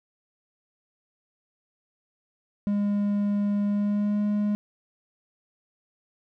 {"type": "tone with pitch glide", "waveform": "triangle", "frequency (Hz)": [204.1, 207.5], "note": ["G#3", "G#3"], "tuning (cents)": [-30, -1], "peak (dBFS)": -20, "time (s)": [2.67, 4.55], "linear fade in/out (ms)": 0, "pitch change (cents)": 29, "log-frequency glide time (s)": [3.66, 4.21], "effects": []}